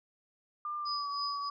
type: tone with pitch glide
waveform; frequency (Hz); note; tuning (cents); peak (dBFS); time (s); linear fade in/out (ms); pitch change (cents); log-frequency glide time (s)
sine; 1197 to 1137.7; D6 to C#6; +33 to +45; -34; 0.65-1.5; 2; -88; 0.78-1.1
type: tone with tremolo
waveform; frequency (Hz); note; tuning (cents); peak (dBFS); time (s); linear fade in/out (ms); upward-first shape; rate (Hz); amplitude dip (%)
sine; 4978; D#8; 0; -33; 0.85-1.5; 20; triangle; 3.2; 85
effects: none